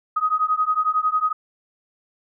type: beating tone pair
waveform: sine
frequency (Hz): 1250 / 1261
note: D#6 / D#6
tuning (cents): +8 / +23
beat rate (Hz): 11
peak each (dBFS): -21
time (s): 0.16-1.33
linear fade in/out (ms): 10
effects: none